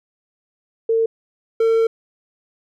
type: tone pair in turn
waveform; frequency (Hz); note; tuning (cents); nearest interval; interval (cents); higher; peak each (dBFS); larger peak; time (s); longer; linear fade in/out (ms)
sine / triangle; 452.4 / 452.4; A4 / A4; +48 / +48; unison; 0; neither; -14 / -11; second; 0.89-1.06 / 1.6-1.87; second; 5
effects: none